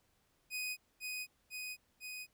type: tone with echo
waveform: sawtooth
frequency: 2497 Hz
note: D#7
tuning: 6 cents sharp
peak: -34 dBFS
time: 0.5-0.77 s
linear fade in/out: 50 ms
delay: 500 ms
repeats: 3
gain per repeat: -2 dB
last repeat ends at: 2.27 s
effects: pink hiss -75 dBFS RMS until 2.33 s